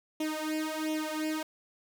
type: tone with flanger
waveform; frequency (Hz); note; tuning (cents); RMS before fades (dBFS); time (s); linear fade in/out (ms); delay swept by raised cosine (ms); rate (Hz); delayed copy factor
sawtooth; 311; D#4; -1; -33; 0.2-1.43; 5; 0.32 to 2.82; 1.4; +0.85
effects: none